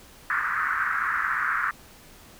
pink band-pass noise, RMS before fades -26 dBFS, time 0.3-1.71 s, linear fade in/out 2 ms, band 1200 to 1800 Hz, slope 48 dB/octave, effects pink hiss -50 dBFS RMS until 2.39 s

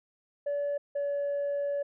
sine tone pair in turn, 574 / 569.7 Hz, D5 / C#5, -40 / +47 cents, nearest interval unison, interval 13 cents, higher first, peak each -26 dBFS, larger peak neither, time 0.46-0.78 / 0.95-1.83 s, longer second, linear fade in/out 10 ms, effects tanh soft clip ceiling -26 dBFS

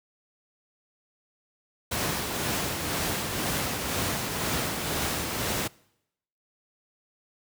pink noise with tremolo, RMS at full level -27 dBFS, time 1.91-5.68 s, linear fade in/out 10 ms, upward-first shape triangle, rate 2 Hz, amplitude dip 40%, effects noise-tail reverb RT60 0.8 s tail -24 dB re dry + high-pass 80 Hz 12 dB/octave

